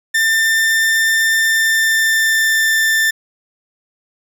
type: tone with pitch glide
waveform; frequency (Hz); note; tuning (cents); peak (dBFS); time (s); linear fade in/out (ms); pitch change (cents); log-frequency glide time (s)
40% pulse; 1792 to 1779.6; A6 to A6; +31 to +19; -11; 0.14-3.11; 10; -12; 1.36-2.77
effects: none